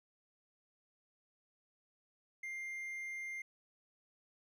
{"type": "tone", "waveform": "triangle", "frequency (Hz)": 2100, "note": "C7", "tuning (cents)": 6, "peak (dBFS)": -39, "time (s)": [2.43, 3.42], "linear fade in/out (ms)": 5, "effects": []}